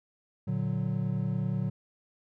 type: chord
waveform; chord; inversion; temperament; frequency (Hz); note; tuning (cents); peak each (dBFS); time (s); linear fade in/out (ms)
triangle; Bb augmented; none; equal; 116.54 / 146.83 / 185; Bb2 / D3 / F#3; 0 / 0 / 0; -30; 0.47-1.7; 10
effects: none